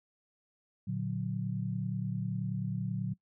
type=chord; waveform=sine; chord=Bb augmented; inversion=none; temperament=equal; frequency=116.54 / 146.83 / 185 Hz; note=Bb2 / D3 / F#3; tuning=0 / 0 / 0 cents; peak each=-36 / -37 / -35 dBFS; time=0.87-3.14 s; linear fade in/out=10 ms; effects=noise-tail reverb RT60 0.1 s tail -21 dB re dry